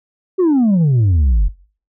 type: exponential sweep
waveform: sine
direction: down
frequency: 387.6 to 43.65 Hz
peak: -7 dBFS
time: 0.38-1.49 s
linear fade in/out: 20 ms
effects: noise-tail reverb RT60 0.4 s tail -20 dB re dry + tanh soft clip ceiling -9 dBFS